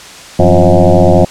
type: tone with frequency modulation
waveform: sine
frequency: 262.6 Hz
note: C4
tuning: 6 cents sharp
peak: -3 dBFS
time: 0.39-1.25 s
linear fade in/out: 5 ms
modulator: 89.9 Hz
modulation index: 5
effects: white hiss -31 dBFS RMS until 1.3 s + low-pass 7000 Hz 12 dB/octave